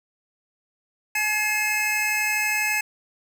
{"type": "tone cluster", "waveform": "square", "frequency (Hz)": [850, 1699, 2122, 2582], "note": ["G#5", "G#6", "C7", "E7"], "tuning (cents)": [40, 39, 24, -37], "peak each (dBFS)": [-32, -29, -28, -25], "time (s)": [1.15, 2.81], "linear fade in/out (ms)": 5, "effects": []}